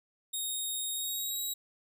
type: tone with pitch glide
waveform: 10% pulse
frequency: 3728 to 3844 Hz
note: A#7 to B7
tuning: -1 to -48 cents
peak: -26 dBFS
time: 0.33-1.54 s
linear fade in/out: 10 ms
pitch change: +53 cents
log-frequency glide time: 0.92-1.41 s
effects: none